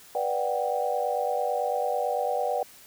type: chord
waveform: sine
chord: G major seventh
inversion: first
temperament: just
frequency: 490 / 588 / 735 / 784 Hz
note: B4 / D5 / F#5 / G5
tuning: -14 / +2 / -12 / 0 cents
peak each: -30 dBFS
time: 0.15-2.63 s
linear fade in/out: 2 ms
effects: white hiss -51 dBFS RMS until 2.86 s